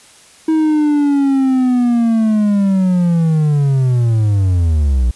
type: linear sweep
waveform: triangle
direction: down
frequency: 320 to 57.7 Hz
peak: -8 dBFS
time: 0.48-5.11 s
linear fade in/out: 5 ms
effects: white hiss -44 dBFS RMS until 5.15 s + resampled to 24000 Hz